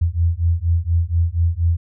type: beating tone pair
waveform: sine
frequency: 82.5 / 86.7 Hz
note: E2 / F2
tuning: +2 / -12 cents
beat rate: 4.2 Hz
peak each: -18 dBFS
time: 0.01-1.77 s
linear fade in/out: 10 ms
effects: none